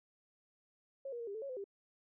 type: tone with pitch steps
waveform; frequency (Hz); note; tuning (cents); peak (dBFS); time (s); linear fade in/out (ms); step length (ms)
sine; 544 / 476.7 / 465.9 / 400.6 / 440.5 / 553 / 509 / 397.5; C#5 / A#4 / A#4 / G4 / A4 / C#5 / C5 / G4; -33 / +39 / -1 / +38 / +2 / -4 / -48 / +24; -40; 1.05-1.642; 5; 74
effects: none